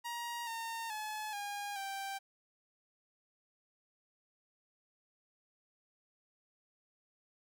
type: tone with pitch steps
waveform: sawtooth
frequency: 946 / 914 / 856 / 814 / 784 Hz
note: A#5 / A#5 / A5 / G#5 / G5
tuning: +25 / -34 / -48 / -35 / 0 cents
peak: -35 dBFS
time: 0.04-2.19 s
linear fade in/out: 20 ms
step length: 430 ms
effects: none